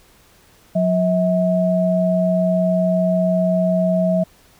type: tone pair together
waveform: sine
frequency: 180.7 / 643.9 Hz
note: F#3 / E5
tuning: -41 / -41 cents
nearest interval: octave + minor seventh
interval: 2200 cents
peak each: -17 dBFS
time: 0.75-4.24 s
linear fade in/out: 10 ms
effects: pink hiss -52 dBFS RMS until 4.59 s